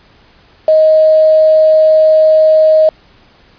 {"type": "tone with quantisation", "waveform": "sine", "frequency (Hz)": 627, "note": "D#5", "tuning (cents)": 13, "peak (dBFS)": -4, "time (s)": [0.68, 2.89], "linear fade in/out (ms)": 2, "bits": 4, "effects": ["pink hiss -46 dBFS RMS until 3.58 s", "resampled to 11025 Hz"]}